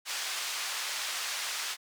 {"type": "band-pass noise", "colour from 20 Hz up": "white", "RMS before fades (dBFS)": -35, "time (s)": [0.05, 1.77], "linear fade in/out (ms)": 50, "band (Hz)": [930, 6000], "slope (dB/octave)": 12, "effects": []}